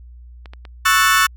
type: clicks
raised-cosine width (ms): 0.3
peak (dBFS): -22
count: 3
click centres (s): 0.458 / 0.535 / 0.652
type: chord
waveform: 35% pulse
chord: F# minor seventh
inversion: second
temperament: equal with one note detuned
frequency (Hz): 1108.7 / 1318.5 / 1480 / 1770.2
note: C#6 / E6 / F#6 / A6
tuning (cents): 0 / 0 / 0 / +10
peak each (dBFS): -16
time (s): 0.85-1.27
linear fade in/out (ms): 10
effects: added 60 Hz sine -37 dBFS peak until 1.36 s

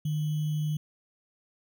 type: tone with sample-and-hold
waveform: sine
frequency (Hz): 152.1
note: D#3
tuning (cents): -39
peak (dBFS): -26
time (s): 0.05-0.77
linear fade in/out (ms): 5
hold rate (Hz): 3150
effects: none

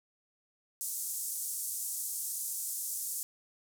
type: band-pass noise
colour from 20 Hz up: white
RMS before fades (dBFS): -37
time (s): 0.81-3.23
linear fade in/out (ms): 0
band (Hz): 6800 to 13000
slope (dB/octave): 24
effects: none

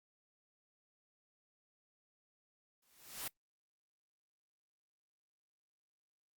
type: noise with exponential growth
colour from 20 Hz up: white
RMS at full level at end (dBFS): -38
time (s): 2.82-3.28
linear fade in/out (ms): 5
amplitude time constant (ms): 99
effects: noise-tail reverb RT60 0.1 s tail -21 dB re dry + Opus 48 kbps

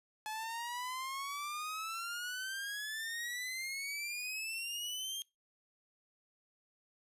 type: exponential sweep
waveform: sawtooth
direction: up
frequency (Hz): 854 to 3221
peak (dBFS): -35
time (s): 0.26-5.22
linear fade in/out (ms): 0
effects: noise-tail reverb RT60 0.2 s tail -22 dB re dry + resampled to 32000 Hz

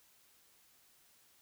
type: silence
effects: white hiss -67 dBFS RMS until 1.41 s

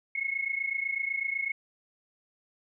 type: tone pair together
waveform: sine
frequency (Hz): 2170 / 2198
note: C#7 / C#7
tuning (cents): -37 / -15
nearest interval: unison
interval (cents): 22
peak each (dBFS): -31 / -32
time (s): 0.15-1.52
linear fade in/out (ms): 5
effects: none

